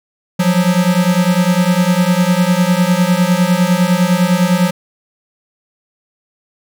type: beating tone pair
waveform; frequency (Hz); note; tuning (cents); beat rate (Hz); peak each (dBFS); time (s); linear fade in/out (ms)
square; 174.61 / 184.51; F3 / F#3; 0 / -5; 9.9; -14; 0.39-4.71; 10
effects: none